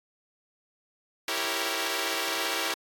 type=chord; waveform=5% pulse; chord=E diminished seventh; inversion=none; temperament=equal; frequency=329.6 / 392 / 466.2 / 554.4 Hz; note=E4 / G4 / Bb4 / Db5; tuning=0 / 0 / 0 / 0 cents; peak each=-22 dBFS; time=1.28-2.74 s; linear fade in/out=2 ms; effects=AAC 64 kbps